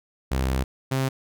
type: tone pair in turn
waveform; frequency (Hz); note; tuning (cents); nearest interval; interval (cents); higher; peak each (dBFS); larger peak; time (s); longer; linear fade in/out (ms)
sawtooth; 65.41 / 132.95; C2 / C3; 0 / +28; octave; 1228; second; -18; neither; 0.31-0.64 / 0.91-1.09; first; 10
effects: none